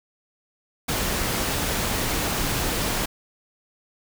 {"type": "noise", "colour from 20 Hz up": "pink", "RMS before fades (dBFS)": -25, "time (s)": [0.88, 3.06], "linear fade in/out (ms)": 10, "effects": []}